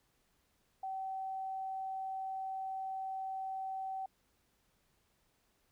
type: tone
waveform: sine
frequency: 766 Hz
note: G5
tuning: 40 cents flat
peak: -37 dBFS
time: 0.83-4.06 s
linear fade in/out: 5 ms
effects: pink hiss -75 dBFS RMS until 5.71 s